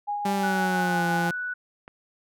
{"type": "tone with tremolo", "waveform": "sine", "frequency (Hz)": 823, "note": "G#5", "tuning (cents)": -16, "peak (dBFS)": -25, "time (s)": [0.07, 1.3], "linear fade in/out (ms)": 20, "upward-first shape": "sine", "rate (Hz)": 5.8, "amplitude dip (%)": 30}
{"type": "tone with pitch glide", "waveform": "sawtooth", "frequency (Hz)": [197.3, 172.75], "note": ["G3", "F3"], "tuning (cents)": [11, -19], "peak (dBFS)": -21, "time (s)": [0.25, 1.31], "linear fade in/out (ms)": 5, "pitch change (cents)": -230, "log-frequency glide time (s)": [0.35, 1.06]}
{"type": "tone", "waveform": "sine", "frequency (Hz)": 1480, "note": "F#6", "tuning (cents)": 0, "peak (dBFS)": -28, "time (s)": [0.43, 1.54], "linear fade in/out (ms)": 10}
{"type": "click", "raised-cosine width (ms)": 0.5, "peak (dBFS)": -28, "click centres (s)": 1.879}
{"effects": []}